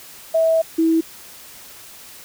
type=tone pair in turn; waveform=sine; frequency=650 / 325.4 Hz; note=E5 / E4; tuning=-24 / -22 cents; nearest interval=octave; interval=1198 cents; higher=first; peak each=-13 dBFS; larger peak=neither; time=0.34-0.62 / 0.78-1.01 s; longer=first; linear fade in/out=10 ms; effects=white hiss -41 dBFS RMS until 2.24 s